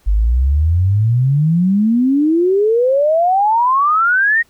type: exponential sweep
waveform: sine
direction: up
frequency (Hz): 48.21 to 1896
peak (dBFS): -10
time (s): 0.06-4.43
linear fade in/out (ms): 20
effects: pink hiss -55 dBFS RMS until 4.49 s